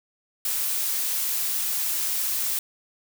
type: noise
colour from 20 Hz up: blue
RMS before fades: -26 dBFS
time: 0.45-2.59 s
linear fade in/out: 2 ms
effects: none